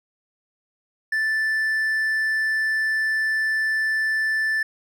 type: tone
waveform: triangle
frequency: 1760 Hz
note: A6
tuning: in tune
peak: -18 dBFS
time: 1.12-4.63 s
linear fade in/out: 5 ms
effects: none